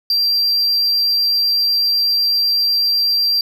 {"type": "tone", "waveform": "triangle", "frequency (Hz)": 4723, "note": "D8", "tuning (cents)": 9, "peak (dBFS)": -12, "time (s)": [0.1, 3.41], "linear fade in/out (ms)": 2, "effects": ["9-bit"]}